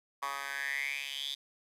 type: tone with high-pass filter sweep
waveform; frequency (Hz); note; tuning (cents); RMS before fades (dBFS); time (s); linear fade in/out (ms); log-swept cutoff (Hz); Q
10% pulse; 139.3; C#3; +9; -37; 0.22-1.35; 10; 1100 to 3700; 7.6
effects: resampled to 32000 Hz + 10-bit